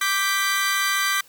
sawtooth chord, G major, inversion second, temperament equal, 1174.7 / 1568 / 1975.5 Hz, D6 / G6 / B6, 0 / 0 / 0 cents, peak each -21 dBFS, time 0.01-1.21 s, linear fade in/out 5 ms, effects white hiss -52 dBFS RMS until 1.28 s

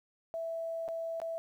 sine tone with dropouts, 659.3 Hz, E5, in tune, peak -34 dBFS, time 0.34-1.38 s, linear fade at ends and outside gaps 0 ms, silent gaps 0.88-0.887 / 1.201-1.217 s, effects 11-bit

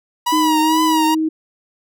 45% pulse tone with vibrato, 963 Hz, B5, 44 cents flat, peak -15 dBFS, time 0.26-1.15 s, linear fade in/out 10 ms, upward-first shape triangle, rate 2.2 Hz, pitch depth 80 cents each way
sine tone with pitch glide, 311.1 to 316 Hz, D#4 to D#4, 0 to +27 cents, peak -15 dBFS, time 0.32-1.29 s, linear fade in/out 10 ms, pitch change +27 cents, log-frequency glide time 0.57-0.71 s
effects none

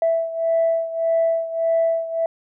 sine beating tone pair, 659.3 / 661 Hz, E5 / E5, 0 / +5 cents, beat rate 1.7 Hz, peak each -18 / -22 dBFS, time 0.02-2.26 s, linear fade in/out 2 ms, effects tanh soft clip ceiling -11 dBFS

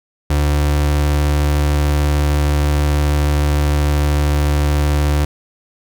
35% pulse tone, 73.42 Hz, D2, in tune, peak -11 dBFS, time 0.3-5.25 s, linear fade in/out 5 ms, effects none

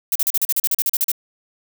violet noise bursts, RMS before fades -18 dBFS, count 14, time 0.12-1.117 s, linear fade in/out 2 ms, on 35 ms, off 39 ms, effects none

